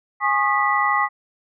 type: tone cluster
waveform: sine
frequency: 829 / 1091 / 1223 / 1965 Hz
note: G#5 / C#6 / D#6 / B6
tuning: -3 / -28 / -30 / -9 cents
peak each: -22 dBFS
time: 0.2-1.09 s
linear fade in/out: 50 ms
effects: none